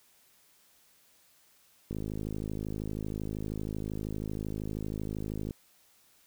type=click train; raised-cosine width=3 ms; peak=-23 dBFS; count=191; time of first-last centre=1.91-5.508 s; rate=52.8 Hz; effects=white hiss -64 dBFS RMS until 6.26 s